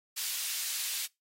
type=high-pass noise; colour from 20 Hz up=pink; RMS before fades=-35 dBFS; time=0.16-1.07 s; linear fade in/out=20 ms; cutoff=3500 Hz; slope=12 dB/octave; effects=noise-tail reverb RT60 0.2 s tail -23 dB re dry + AAC 48 kbps